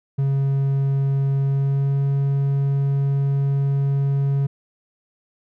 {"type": "tone with pitch glide", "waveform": "triangle", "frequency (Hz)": [137.4, 138.84], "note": ["C#3", "C#3"], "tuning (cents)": [-15, 3], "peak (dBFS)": -15, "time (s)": [0.18, 4.47], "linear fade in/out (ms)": 10, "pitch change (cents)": 18, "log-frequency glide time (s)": [1.4, 2.02], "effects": []}